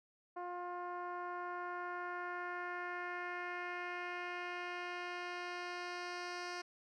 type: tone with low-pass filter sweep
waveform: 10% pulse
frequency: 354.5 Hz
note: F4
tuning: 26 cents sharp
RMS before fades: -43 dBFS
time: 0.36-6.62 s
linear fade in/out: 10 ms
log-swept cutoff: 900 to 5000 Hz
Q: 1.7
effects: none